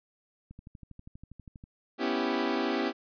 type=click train; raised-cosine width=5 ms; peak=-34 dBFS; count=15; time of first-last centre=0.51-1.639 s; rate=12.4 Hz
type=chord; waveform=sawtooth; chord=C# half-diminished seventh; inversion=third; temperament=equal; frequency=246.9 / 277.2 / 329.6 / 392 Hz; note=B3 / C#4 / E4 / G4; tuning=0 / 0 / 0 / 0 cents; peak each=-29 dBFS; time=1.98-2.93 s; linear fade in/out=50 ms
effects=resampled to 11025 Hz